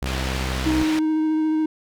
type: tone with pitch glide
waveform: sawtooth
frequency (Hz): 65.41 to 64.17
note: C2 to C2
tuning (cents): 0 to -33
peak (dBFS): -20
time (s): 0.02-0.83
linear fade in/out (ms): 0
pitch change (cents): -33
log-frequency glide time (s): 0.21-0.66
type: low-pass noise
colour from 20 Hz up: white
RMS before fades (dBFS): -31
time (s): 0.06-0.99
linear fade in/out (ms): 0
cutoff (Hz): 3300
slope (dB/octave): 12
type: tone with vibrato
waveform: triangle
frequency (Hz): 312.7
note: D#4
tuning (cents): +9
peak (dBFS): -16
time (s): 0.66-1.66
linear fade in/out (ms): 5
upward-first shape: sine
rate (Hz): 14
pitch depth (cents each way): 12
effects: none